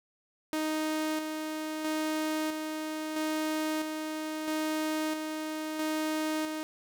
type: tone with tremolo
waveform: sawtooth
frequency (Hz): 311.1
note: D#4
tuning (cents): 0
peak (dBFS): -25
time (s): 0.53-6.63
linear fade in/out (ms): 0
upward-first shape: square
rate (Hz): 0.76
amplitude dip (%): 40
effects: none